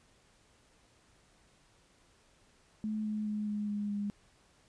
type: tone with pitch steps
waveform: sine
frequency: 215.1 / 212.9 / 210.7 / 208.5 / 206.3 / 204.2 Hz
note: A3 / G#3 / G#3 / G#3 / G#3 / G#3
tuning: -39 / +43 / +25 / +7 / -11 / -29 cents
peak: -32 dBFS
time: 2.84-4.1 s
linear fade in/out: 0 ms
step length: 210 ms
effects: pink hiss -66 dBFS RMS until 4.68 s + resampled to 22050 Hz